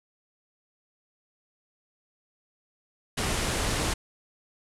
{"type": "low-pass noise", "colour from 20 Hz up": "pink", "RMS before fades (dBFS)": -28, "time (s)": [3.17, 3.94], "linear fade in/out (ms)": 10, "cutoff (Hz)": 11000, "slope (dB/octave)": 48, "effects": []}